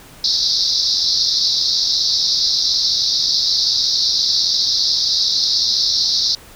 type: band-pass noise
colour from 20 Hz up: white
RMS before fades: -17 dBFS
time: 0.24-6.35 s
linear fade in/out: 2 ms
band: 3800 to 5500 Hz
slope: 96 dB/octave
effects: pink hiss -42 dBFS RMS until 6.55 s